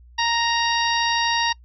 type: harmonic tone with a mistuned harmonic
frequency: 932.3 Hz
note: A#5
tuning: in tune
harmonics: 1 / 2 / 3 / 4 / 5 / 6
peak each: -22 / -25 / -27 / -28 / -29 / -30 dBFS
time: 0.18-1.53 s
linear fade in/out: 10 ms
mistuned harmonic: 4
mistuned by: +21 cents
effects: noise-tail reverb RT60 0.1 s tail -26 dB re dry + added 60 Hz sine -45 dBFS peak until 1.64 s